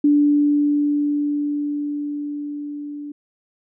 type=tone with level ramp; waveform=sine; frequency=291.9 Hz; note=D4; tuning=10 cents flat; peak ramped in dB=-11 to -29 dBFS; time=0.04-3.12 s; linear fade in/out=5 ms; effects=none